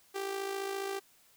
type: tone with amplitude modulation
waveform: sawtooth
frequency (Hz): 392.2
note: G4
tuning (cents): +1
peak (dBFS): -28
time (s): 0.14-1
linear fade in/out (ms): 20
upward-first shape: sine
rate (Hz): 54.7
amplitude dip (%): 55
effects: white hiss -64 dBFS RMS until 1.36 s